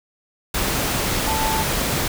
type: tone in noise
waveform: sine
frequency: 880 Hz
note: A5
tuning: in tune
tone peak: -22 dBFS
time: 1.27-1.63 s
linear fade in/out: 5 ms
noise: pink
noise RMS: -22 dBFS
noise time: 0.54-2.08 s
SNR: -3 dB
effects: none